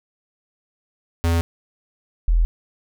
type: tone pair in turn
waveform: square / sine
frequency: 84 / 41.61 Hz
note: E2 / E1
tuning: +33 / +17 cents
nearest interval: octave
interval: 1216 cents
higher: first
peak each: -17 / -13 dBFS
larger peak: second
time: 1.24-1.41 / 2.28-2.45 s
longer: neither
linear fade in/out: 0 ms
effects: none